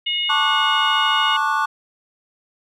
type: harmonic tone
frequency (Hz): 722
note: F#5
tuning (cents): -43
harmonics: 3 / 4 / 5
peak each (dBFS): -28 / -20 / -29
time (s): 0.06-1.37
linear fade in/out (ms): 10
type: chord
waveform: triangle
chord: D major seventh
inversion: second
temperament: just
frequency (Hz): 881 / 1101.2 / 1174.7 / 1468.3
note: A5 / C#6 / D6 / F#6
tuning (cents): +2 / -12 / 0 / -14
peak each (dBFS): -21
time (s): 0.29-1.66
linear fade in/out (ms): 10
effects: none